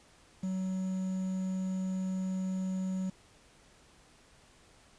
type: tone with quantisation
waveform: triangle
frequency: 187.6 Hz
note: F#3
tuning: 24 cents sharp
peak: -29 dBFS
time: 0.43-3.1 s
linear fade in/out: 5 ms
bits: 9
effects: pink hiss -61 dBFS RMS until 4.98 s + resampled to 22050 Hz